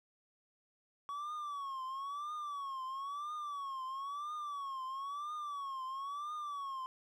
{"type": "tone with vibrato", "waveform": "triangle", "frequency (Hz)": 1126, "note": "C#6", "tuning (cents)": 27, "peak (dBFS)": -37, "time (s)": [1.09, 6.86], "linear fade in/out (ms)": 0, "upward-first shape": "triangle", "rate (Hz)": 1, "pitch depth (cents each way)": 150, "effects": []}